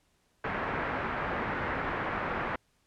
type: low-pass noise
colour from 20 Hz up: white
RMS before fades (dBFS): -33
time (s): 0.44-2.56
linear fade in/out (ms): 5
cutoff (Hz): 1800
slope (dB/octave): 24
effects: pink hiss -71 dBFS RMS until 2.86 s + low-pass 11000 Hz 12 dB/octave